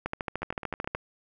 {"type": "two click trains", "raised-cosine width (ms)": 0.5, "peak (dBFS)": [-22, -15], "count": [6, 13], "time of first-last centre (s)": [[0.42, 0.951], [0.06, 0.949]], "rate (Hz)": [9.42, 13.5], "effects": []}